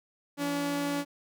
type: tone pair together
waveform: sawtooth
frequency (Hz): 169.2 / 285.4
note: E3 / D4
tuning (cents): +45 / -49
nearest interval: major sixth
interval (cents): 906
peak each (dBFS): -35 / -25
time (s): 0.37-1.05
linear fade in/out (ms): 50
effects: none